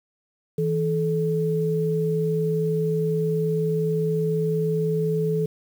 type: tone pair together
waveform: sine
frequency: 162.1 / 432.8 Hz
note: E3 / A4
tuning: -29 / -29 cents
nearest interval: octave + perfect fourth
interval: 1700 cents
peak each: -23 / -23 dBFS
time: 0.58-5.46 s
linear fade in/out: 5 ms
effects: 8-bit